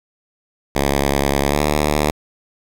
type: tone with pitch glide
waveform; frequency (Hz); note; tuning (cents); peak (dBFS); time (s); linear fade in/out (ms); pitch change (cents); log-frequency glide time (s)
5% pulse; 70 to 74.59; C#2 to D2; +18 to +27; -4; 0.75-2.11; 5; +109; 1.46-1.61
effects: 7-bit